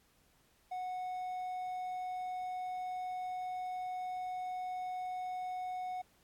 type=tone; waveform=triangle; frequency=735 Hz; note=F#5; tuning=12 cents flat; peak=-35 dBFS; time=0.71-6.02 s; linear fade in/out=10 ms; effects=pink hiss -70 dBFS RMS until 6.23 s + AAC 64 kbps